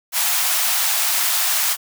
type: high-pass noise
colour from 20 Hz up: white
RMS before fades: -19 dBFS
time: 0.12-1.77 s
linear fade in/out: 50 ms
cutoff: 650 Hz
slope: 48 dB/octave
effects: none